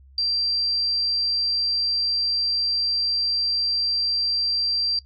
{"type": "tone", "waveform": "sine", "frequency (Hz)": 4714, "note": "D8", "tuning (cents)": 6, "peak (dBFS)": -20, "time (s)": [0.18, 4.99], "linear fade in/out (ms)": 2, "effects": ["noise-tail reverb RT60 0.1 s tail -17 dB re dry", "added 67 Hz sine -47 dBFS peak until 5.05 s"]}